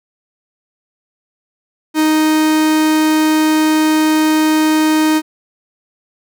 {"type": "tone", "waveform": "45% pulse", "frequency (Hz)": 311.1, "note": "D#4", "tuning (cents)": 0, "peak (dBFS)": -10, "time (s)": [1.94, 5.22], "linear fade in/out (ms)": 50, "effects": []}